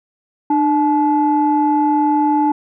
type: tone pair together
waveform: sine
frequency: 300 / 861.4 Hz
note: D4 / A5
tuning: +37 / -37 cents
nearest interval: octave + tritone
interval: 1826 cents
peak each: -14 dBFS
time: 0.5-2.52 s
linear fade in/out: 5 ms
effects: tanh soft clip ceiling -5 dBFS